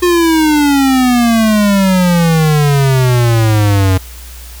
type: exponential sweep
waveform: square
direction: down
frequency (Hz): 358.8 to 92.5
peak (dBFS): -8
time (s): 0.02-3.98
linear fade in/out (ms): 10
effects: added 60 Hz sine -29 dBFS peak until 4.6 s + white hiss -35 dBFS RMS until 4.6 s